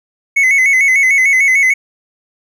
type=tone with vibrato; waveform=triangle; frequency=2122 Hz; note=C7; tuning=24 cents sharp; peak=-6 dBFS; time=0.36-1.74 s; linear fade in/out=10 ms; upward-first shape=square; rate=6.7 Hz; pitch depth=69 cents each way; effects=none